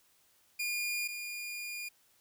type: tone pair in turn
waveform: sawtooth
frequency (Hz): 2424 / 2424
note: D#7 / D#7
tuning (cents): -46 / -46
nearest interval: unison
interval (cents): 0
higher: neither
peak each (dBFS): -29 / -35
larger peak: first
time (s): 0.59-1.08 / 1.08-1.89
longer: second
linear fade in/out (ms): 10
effects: white hiss -68 dBFS RMS until 2.2 s